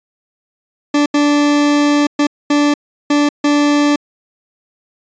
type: tone bursts at uneven times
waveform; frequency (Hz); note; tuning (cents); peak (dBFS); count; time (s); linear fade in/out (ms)
40% pulse; 291.7; D4; -12; -9; 6; 0.94-1.06 / 1.14-2.07 / 2.19-2.27 / 2.5-2.74 / 3.1-3.29 / 3.44-3.96; 5
effects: resampled to 16000 Hz